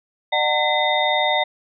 sine tone cluster, 602 / 746 / 900 / 2026 / 3663 Hz, D5 / F#5 / A5 / B6 / A#7, +43 / +14 / +39 / +44 / -31 cents, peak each -23 dBFS, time 0.32-1.44 s, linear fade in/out 10 ms, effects none

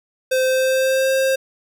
square tone with pitch glide, 518 to 531.3 Hz, C5 to C5, -17 to +26 cents, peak -16 dBFS, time 0.31-1.36 s, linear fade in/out 10 ms, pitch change +43 cents, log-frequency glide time 0.45-1.12 s, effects none

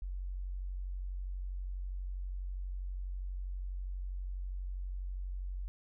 sine tone, 46.15 Hz, F#1, 4 cents flat, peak -36 dBFS, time 0.02-5.68 s, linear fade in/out 0 ms, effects none

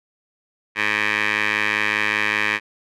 15% pulse tone with band-pass filter, 105.1 Hz, G#2, 21 cents sharp, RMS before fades -21 dBFS, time 0.75-2.6 s, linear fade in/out 50 ms, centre 2100 Hz, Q 4.4, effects none

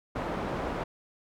white low-pass noise, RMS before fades -33 dBFS, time 0.15-0.84 s, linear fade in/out 10 ms, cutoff 820 Hz, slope 12 dB/octave, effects none

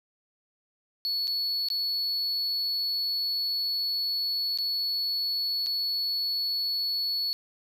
triangle tone with dropouts, 4407 Hz, C#8, 11 cents flat, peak -25 dBFS, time 1.05-7.33 s, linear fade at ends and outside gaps 0 ms, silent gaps 1.272-1.278 / 1.686-1.702 / 4.575-4.586 / 5.662-5.668 s, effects none

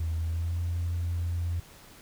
sine tone with pitch glide, 81.5 to 85.85 Hz, E2 to F2, -19 to -29 cents, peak -26 dBFS, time 0-1.6 s, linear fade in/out 5 ms, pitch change +90 cents, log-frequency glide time 0.22-0.59 s, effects tanh soft clip ceiling -23 dBFS + pink hiss -52 dBFS RMS until 2.01 s

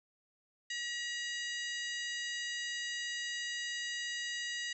harmonic tone with a mistuned harmonic, 957 Hz, A#5, 45 cents sharp, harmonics 2 / 3 / 4 / 5 / 6 / 7 / 8, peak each -39 / -43 / -45 / -47 / -49 / -50 / -51 dBFS, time 0.7-4.73 s, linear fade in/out 5 ms, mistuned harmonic 6, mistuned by +81 cents, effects none

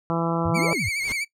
harmonic tone, 166.9 Hz, E3, 22 cents sharp, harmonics 1 / 2 / 3 / 4 / 5 / 6 / 7 / 8, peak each -25 / -28 / -30 / -31 / -32 / -33 / -33 / -34 dBFS, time 0.1-0.73 s, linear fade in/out 0 ms
sine exponential two-way sweep, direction up then down, 75.8 to 670 to 75.8 Hz, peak -26 dBFS, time 0.45-0.89 s, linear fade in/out 5 ms, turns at 0.7 s
40% pulse tone with vibrato, 2217 Hz, C#7, in tune, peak -24 dBFS, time 0.54-1.25 s, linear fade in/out 20 ms, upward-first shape triangle, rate 12 Hz, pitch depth 97 cents each way
pink noise with exponential growth, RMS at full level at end -31 dBFS, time 0.94-1.12 s, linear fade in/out 0 ms, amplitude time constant 38 ms
effects noise-tail reverb RT60 0.1 s tail -17 dB re dry + low-pass 11000 Hz 12 dB/octave

